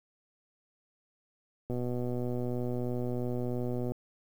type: click train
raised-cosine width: 2 ms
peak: -22 dBFS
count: 274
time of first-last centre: 1.7-3.92 s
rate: 123 Hz
effects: 9-bit